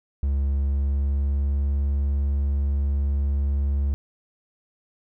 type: tone with pitch glide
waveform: triangle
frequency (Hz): 69.3 to 70.19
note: C#2 to C#2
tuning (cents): 0 to +22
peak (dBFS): -18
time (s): 0.23-3.94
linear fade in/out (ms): 0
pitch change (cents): +22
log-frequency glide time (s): 0.41-1.74
effects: none